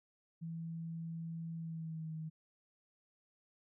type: tone with pitch glide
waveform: sine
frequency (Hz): 164.81 to 158.28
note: E3 to D#3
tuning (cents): 0 to +30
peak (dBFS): -40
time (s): 0.41-2.3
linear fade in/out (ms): 20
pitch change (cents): -70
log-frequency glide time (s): 1.56-2.14
effects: none